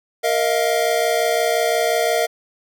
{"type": "chord", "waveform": "square", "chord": "Bb suspended fourth", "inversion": "none", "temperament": "equal with one note detuned", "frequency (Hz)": [466.2, 632.8, 698.5], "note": ["Bb4", "Eb5", "F5"], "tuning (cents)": [0, 29, 0], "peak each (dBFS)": [-22, -21, -22], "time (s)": [0.23, 2.27], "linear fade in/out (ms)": 20, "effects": []}